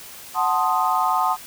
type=chord; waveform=sine; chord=F# diminished seventh; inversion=none; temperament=equal; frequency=740 / 880 / 1046.5 / 1244.5 Hz; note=F#5 / A5 / C6 / Eb6; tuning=0 / 0 / 0 / 0 cents; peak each=-23 dBFS; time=0.34-1.37 s; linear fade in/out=50 ms; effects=white hiss -40 dBFS RMS until 1.46 s